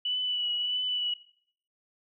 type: tone with vibrato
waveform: sine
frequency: 2960 Hz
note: F#7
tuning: in tune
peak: -27 dBFS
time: 0.05-1.14 s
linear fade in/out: 5 ms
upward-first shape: triangle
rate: 1.6 Hz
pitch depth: 28 cents each way
effects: noise-tail reverb RT60 0.6 s tail -19 dB re dry